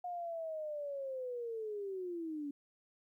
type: linear sweep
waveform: sine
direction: down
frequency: 720 to 280 Hz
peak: -38 dBFS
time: 0.04-2.51 s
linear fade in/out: 5 ms
effects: 13-bit